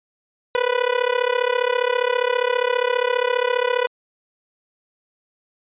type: tone with amplitude modulation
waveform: sawtooth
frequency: 493.9 Hz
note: B4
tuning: in tune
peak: -10 dBFS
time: 0.55-3.87 s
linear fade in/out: 0 ms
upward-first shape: sine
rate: 34.9 Hz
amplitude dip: 90%
effects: resampled to 8000 Hz